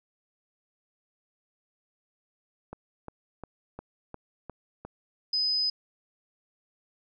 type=click train; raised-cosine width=1 ms; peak=-25 dBFS; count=7; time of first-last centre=2.73-4.85 s; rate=2.83 Hz
type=tone; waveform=sine; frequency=5020 Hz; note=D#8; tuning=15 cents sharp; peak=-24 dBFS; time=5.33-5.7 s; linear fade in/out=5 ms
effects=none